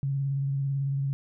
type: tone with vibrato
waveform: sine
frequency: 138 Hz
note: C#3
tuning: 7 cents flat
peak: -25 dBFS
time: 0.03-1.13 s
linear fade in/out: 0 ms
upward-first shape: square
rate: 18 Hz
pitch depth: 23 cents each way
effects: none